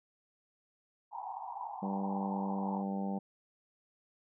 pink band-pass noise, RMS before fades -42 dBFS, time 1.11-2.85 s, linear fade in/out 50 ms, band 750 to 980 Hz, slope 96 dB/octave
harmonic tone, 98 Hz, G2, in tune, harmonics 2 / 3 / 4 / 5 / 6 / 7 / 8 / 9, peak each -34 / -46 / -49 / -46 / -47 / -52 / -43 / -49 dBFS, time 1.82-3.19 s, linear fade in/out 10 ms
effects none

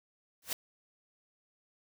white noise with exponential growth, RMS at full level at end -29 dBFS, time 0.42-0.53 s, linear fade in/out 2 ms, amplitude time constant 22 ms, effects none

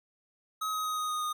square tone with pitch steps, 1271 / 1262.9 / 1255 / 1247 / 1239.1 / 1231.3 Hz, D#6 / D#6 / D#6 / D#6 / D#6 / D#6, +36 / +25 / +15 / +3 / -8 / -18 cents, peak -31 dBFS, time 0.61-1.33 s, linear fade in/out 10 ms, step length 120 ms, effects none

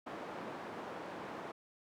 white band-pass noise, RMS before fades -45 dBFS, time 0.06-1.52 s, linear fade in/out 10 ms, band 180 to 950 Hz, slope 12 dB/octave, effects none

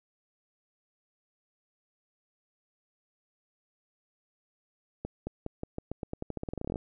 accelerating click train, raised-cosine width 2 ms, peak -21 dBFS, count 22, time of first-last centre 5.05-6.758 s, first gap 220 ms, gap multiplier 0.88, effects none

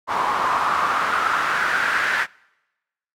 pink noise with band-pass filter sweep, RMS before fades -21 dBFS, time 0.07-2.27 s, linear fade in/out 50 ms, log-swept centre 1000 to 1700 Hz, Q 4.4, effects noise-tail reverb RT60 1.0 s tail -26 dB re dry

